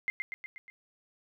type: tone with echo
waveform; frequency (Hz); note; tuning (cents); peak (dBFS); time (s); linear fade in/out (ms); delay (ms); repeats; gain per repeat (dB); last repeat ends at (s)
sine; 2093; C7; 0; -27; 0.08-0.1; 0; 120; 5; -4; 0.7
effects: none